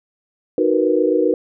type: chord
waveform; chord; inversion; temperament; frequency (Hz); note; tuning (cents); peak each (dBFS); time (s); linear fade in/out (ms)
sine; B major seventh; first; equal; 311.1 / 370 / 466.2 / 493.9; D#4 / F#4 / A#4 / B4; 0 / 0 / 0 / 0; -19; 0.58-1.34; 2
effects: none